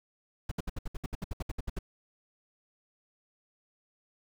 brown noise bursts, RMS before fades -33 dBFS, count 15, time 0.49-1.789 s, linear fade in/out 5 ms, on 25 ms, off 66 ms, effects none

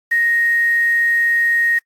sine tone with quantisation, 1868 Hz, A#6, 3 cents sharp, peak -13 dBFS, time 0.11-1.79 s, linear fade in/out 10 ms, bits 6, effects noise-tail reverb RT60 0.1 s tail -26 dB re dry + AAC 64 kbps

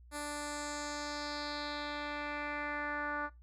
10% pulse tone with low-pass filter sweep, 293.7 Hz, D4, in tune, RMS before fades -39 dBFS, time 0.11-3.3 s, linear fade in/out 50 ms, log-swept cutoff 11000 to 1400 Hz, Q 2.8, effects noise-tail reverb RT60 0.2 s tail -20 dB re dry + added 60 Hz sine -54 dBFS peak until 3.42 s

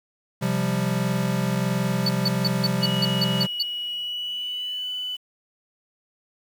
square chord, C suspended fourth, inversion none, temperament equal, 130.81 / 174.61 / 196 Hz, C3 / F3 / G3, 0 / 0 / 0 cents, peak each -27 dBFS, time 0.41-3.47 s, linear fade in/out 20 ms
triangle tone bursts, 4489 Hz, C#8, 21 cents sharp, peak -19 dBFS, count 9, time 2.06-3.628 s, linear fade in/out 5 ms, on 32 ms, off 160 ms
sine tone with pitch glide, 2919 to 2992 Hz, F#7 to F#7, -24 to +19 cents, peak -27 dBFS, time 2.81-5.17 s, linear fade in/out 20 ms, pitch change +43 cents, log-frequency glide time 3.85-4.9 s
effects 8-bit

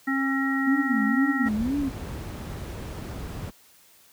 harmonic tone, 270.4 Hz, C#4, 43 cents flat, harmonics 1 / 3 / 5 / 7, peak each -24 / -36 / -32 / -28 dBFS, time 0.07-1.49 s, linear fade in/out 10 ms
sine tone with vibrato, 246.9 Hz, B3, in tune, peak -23 dBFS, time 0.66-1.9 s, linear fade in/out 20 ms, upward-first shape sine, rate 2 Hz, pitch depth 270 cents each way
brown noise, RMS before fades -31 dBFS, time 1.45-3.51 s, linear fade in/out 20 ms
effects white hiss -56 dBFS RMS until 4.12 s + high-pass 60 Hz 12 dB/octave

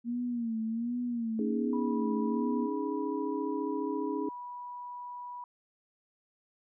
sine tone with vibrato, 233.1 Hz, A#3, in tune, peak -30 dBFS, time 0.04-2.69 s, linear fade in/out 50 ms, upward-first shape sine, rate 1.3 Hz, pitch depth 88 cents each way
sine chord, C# suspended second, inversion none, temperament just, 277.2 / 311.8 / 415.8 Hz, C#4 / D#4 / G#4, 0 / +4 / +2 cents, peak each -35 dBFS, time 1.39-4.29 s, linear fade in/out 2 ms
sine tone, 978 Hz, B5, 17 cents flat, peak -39 dBFS, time 1.73-5.44 s, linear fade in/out 2 ms
effects none

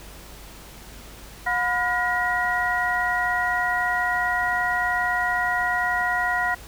sine tone cluster, 721 / 998 / 1429 / 1905 Hz, F#5 / B5 / F6 / A#6, -45 / +18 / +39 / +37 cents, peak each -26 / -29 / -27 / -24 dBFS, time 1.46-6.55 s, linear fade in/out 10 ms, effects added 50 Hz sine -44 dBFS peak until 6.67 s + pink hiss -44 dBFS RMS until 6.67 s

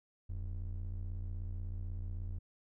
triangle ring-modulated tone, 61.3 Hz, B1, 12 cents flat, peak -32 dBFS, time 0.29-2.39 s, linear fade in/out 10 ms, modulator 28.1 Hz, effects none

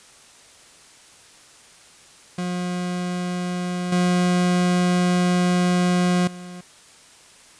40% pulse tone with level steps, 178.9 Hz, F3, 42 cents sharp, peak -23 / -16 / -34 dBFS, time 2.38-6.61 s, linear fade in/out 5 ms, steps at 3.92 / 6.27 s, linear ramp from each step 5 ms, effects white hiss -49 dBFS RMS until 7.59 s + resampled to 22050 Hz

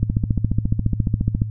click train, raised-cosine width 5 ms, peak -6 dBFS, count 21, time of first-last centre 0.03-1.419 s, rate 14.4 Hz, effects noise-tail reverb RT60 0.1 s tail -20 dB re dry + added 108 Hz sine -25 dBFS peak until 1.5 s

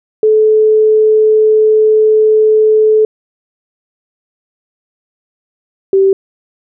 sine tone pair in turn, 432.8 / 387.8 Hz, A4 / G4, -29 / -19 cents, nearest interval major second, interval 190 cents, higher first, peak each -5 dBFS, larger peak neither, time 0.23-3.05 / 5.93-6.13 s, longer first, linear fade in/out 2 ms, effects none

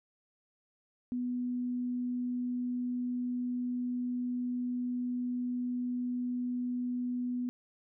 sine tone, 246.9 Hz, B3, in tune, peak -31 dBFS, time 1.12-7.49 s, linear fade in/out 0 ms, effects none

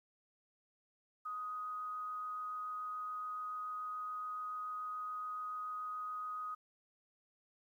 sine tone with amplitude modulation, 1250 Hz, D#6, 8 cents sharp, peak -38 dBFS, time 1.25-6.55 s, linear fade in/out 10 ms, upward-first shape sine, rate 207 Hz, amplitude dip 25%, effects 12-bit

